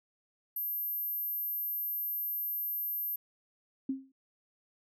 sine tone, 12960 Hz, G#9, 43 cents flat, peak -32 dBFS, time 0.56-3.16 s, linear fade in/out 5 ms
sine tone with exponential decay, 267.1 Hz, C4, 36 cents sharp, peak -27 dBFS, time 3.89-4.12 s, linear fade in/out 5 ms, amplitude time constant 48 ms
effects none

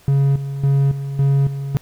triangle tone with tremolo, 138.59 Hz, C#3, in tune, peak -10 dBFS, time 0.08-1.77 s, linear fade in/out 0 ms, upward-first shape square, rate 1.8 Hz, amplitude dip 70%, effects pink hiss -50 dBFS RMS until 1.81 s

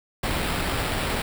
pink noise with sample-and-hold, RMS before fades -26 dBFS, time 0.23-1.22 s, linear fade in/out 5 ms, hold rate 6300 Hz, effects none

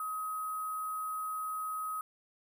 sine tone with sample-and-hold, 1267 Hz, D#6, 31 cents sharp, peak -34 dBFS, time 0-2.01 s, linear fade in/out 2 ms, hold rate 11025 Hz, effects none

